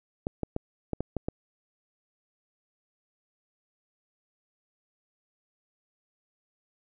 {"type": "clicks", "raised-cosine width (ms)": 2, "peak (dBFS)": -16, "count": 7, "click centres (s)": [0.269, 0.433, 0.564, 0.933, 1.006, 1.167, 1.285], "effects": []}